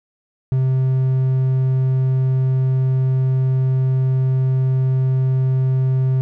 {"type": "tone", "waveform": "triangle", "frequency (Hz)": 130.81, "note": "C3", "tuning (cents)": 0, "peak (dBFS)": -12, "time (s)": [0.52, 6.21], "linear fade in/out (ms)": 0, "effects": []}